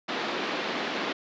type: band-pass noise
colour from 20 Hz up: pink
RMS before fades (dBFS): -31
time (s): 0.08-1.13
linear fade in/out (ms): 10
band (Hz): 240 to 4100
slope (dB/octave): 24
effects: resampled to 16000 Hz